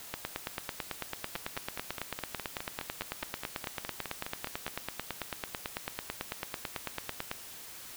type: two click trains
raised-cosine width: 0.3 ms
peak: -20 / -17 dBFS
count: 17 / 66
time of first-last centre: 1.36-4.68 / 0.14-7.314 s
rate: 4.82 / 9.06 Hz
effects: white hiss -47 dBFS RMS until 7.96 s